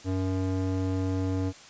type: tone with band-pass filter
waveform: square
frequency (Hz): 93.8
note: F#2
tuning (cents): +24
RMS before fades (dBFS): -28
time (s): 0.04-1.53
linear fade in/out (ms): 50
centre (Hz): 270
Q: 0.86
effects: white hiss -49 dBFS RMS until 1.69 s + resampled to 16000 Hz